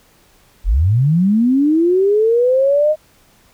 sine linear sweep, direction up, 36 to 624 Hz, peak -10 dBFS, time 0.64-2.96 s, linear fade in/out 50 ms, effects pink hiss -52 dBFS RMS until 3.53 s

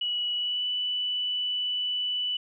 sine tone with pitch glide, 2933 to 2974 Hz, F#7 to F#7, -16 to +8 cents, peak -26 dBFS, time 0.01-2.37 s, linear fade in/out 5 ms, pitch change +24 cents, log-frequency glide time 0.34-0.65 s, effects none

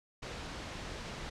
pink low-pass noise, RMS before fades -43 dBFS, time 0.22-1.3 s, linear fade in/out 10 ms, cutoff 5700 Hz, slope 12 dB/octave, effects low-pass 9000 Hz 12 dB/octave

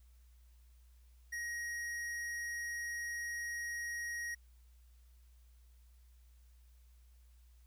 sine tone with hard clipping, 1887 Hz, A#6, 21 cents sharp, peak -40 dBFS, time 1.32-4.35 s, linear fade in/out 10 ms, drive 12 dB, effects added 60 Hz sine -59 dBFS peak until 7.66 s + white hiss -75 dBFS RMS until 7.66 s

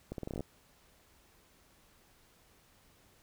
accelerating click train, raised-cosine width 2 ms, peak -25 dBFS, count 10, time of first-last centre 0.12-0.407 s, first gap 62 ms, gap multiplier 0.82, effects pink hiss -65 dBFS RMS until 3.22 s

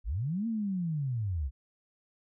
sine linear two-way sweep, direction up then down, 38.76 to 233.1 to 60 Hz, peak -29 dBFS, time 0.04-1.51 s, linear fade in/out 50 ms, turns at 0.47 s, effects none

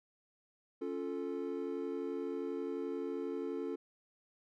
triangle chord, Db augmented, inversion none, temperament equal, 277.2 / 349.2 / 440 Hz, Db4 / F4 / A4, 0 / 0 / 0 cents, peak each -39 / -39 / -38 dBFS, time 0.81-3.76 s, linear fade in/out 10 ms, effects none

